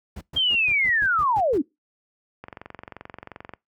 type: noise bursts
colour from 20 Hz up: brown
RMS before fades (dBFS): -34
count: 9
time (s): 0.16-1.579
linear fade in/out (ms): 5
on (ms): 51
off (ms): 120
type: linear sweep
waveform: sine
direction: down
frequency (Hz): 3220 to 250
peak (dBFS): -18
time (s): 0.36-1.62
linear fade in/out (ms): 10
type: click train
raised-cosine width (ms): 0.5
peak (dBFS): -22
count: 26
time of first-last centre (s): 2.44-3.536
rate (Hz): 22.8
effects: noise-tail reverb RT60 0.2 s tail -24 dB re dry + high-pass 60 Hz 12 dB/octave